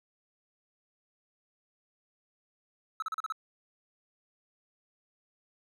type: tone bursts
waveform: triangle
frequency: 1300 Hz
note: E6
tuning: 24 cents flat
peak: -29 dBFS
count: 6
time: 3-3.323 s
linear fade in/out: 2 ms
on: 23 ms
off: 37 ms
effects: none